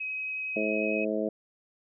sine tone with vibrato, 2537 Hz, D#7, 33 cents sharp, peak -31 dBFS, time 0-1.05 s, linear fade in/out 10 ms, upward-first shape triangle, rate 11 Hz, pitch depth 8 cents each way
harmonic tone, 107.3 Hz, A2, 43 cents flat, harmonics 2 / 3 / 4 / 5 / 6, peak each -33 / -33 / -33 / -33 / -33 dBFS, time 0.56-1.29 s, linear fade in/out 5 ms
effects none

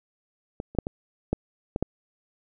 clicks, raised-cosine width 2 ms, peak -18 / -29 / -6 / -17 / -10 / -13 / -10 dBFS, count 7, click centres 0.601 / 0.75 / 0.787 / 0.869 / 1.33 / 1.761 / 1.826 s, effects none

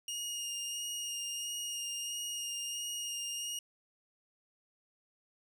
20% pulse tone with vibrato, 2846 Hz, F7, 32 cents sharp, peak -31 dBFS, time 0.08-3.59 s, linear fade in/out 2 ms, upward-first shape sine, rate 1.5 Hz, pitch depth 17 cents each way, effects none

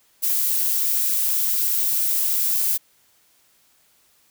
violet noise, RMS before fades -21 dBFS, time 0.22-2.78 s, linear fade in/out 20 ms, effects white hiss -60 dBFS RMS until 4.3 s

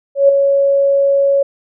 sine tone with ADSR envelope, 556 Hz, C#5, 5 cents sharp, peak -3 dBFS, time 0.15-1.43 s, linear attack 140 ms, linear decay 4 ms, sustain -6 dB, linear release 7 ms, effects none

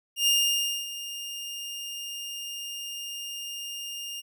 sawtooth tone with ADSR envelope, 2818 Hz, F7, 15 cents sharp, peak -16 dBFS, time 0.16-4.22 s, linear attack 110 ms, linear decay 590 ms, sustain -15 dB, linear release 29 ms, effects none

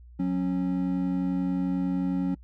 triangle tone pair together, 182.39 / 273.6 Hz, F#3 / C#4, -25 / -23 cents, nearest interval perfect fifth, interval 702 cents, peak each -25 dBFS, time 0.19-2.35 s, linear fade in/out 10 ms, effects noise-tail reverb RT60 0.1 s tail -26 dB re dry + added 60 Hz sine -46 dBFS peak until 2.43 s

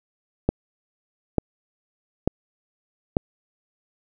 click train, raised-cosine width 2 ms, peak -5 dBFS, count 4, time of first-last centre 0.49-3.169 s, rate 1.12 Hz, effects none

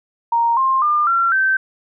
sine tone with pitch steps, 932.3 / 1058.6 / 1202.1 / 1365 / 1549.9 Hz, A#5 / C6 / D6 / F6 / G6, 0 / +20 / +40 / -40 / -20 cents, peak -13 dBFS, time 0.32-1.57 s, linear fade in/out 5 ms, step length 250 ms, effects none

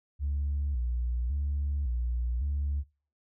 sine tone with vibrato, 65.41 Hz, C2, in tune, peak -26 dBFS, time 0.19-2.84 s, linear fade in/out 50 ms, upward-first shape square, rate 0.9 Hz, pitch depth 150 cents each way, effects noise-tail reverb RT60 0.4 s tail -23 dB re dry + tanh soft clip ceiling -24 dBFS

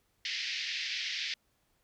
pink band-pass noise, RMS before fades -36 dBFS, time 0.25-1.34 s, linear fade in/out 2 ms, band 1900 to 5400 Hz, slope 48 dB/octave, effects pink hiss -74 dBFS RMS until 1.83 s

